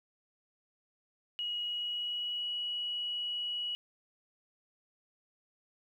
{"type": "tone with pitch glide", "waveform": "sine", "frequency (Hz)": [2900, 2925], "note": ["F#7", "F#7"], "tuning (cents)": [-35, -21], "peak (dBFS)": -33, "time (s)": [1.39, 3.75], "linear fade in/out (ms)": 0, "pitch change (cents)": 14, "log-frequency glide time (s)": [1.59, 2.41], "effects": ["11-bit"]}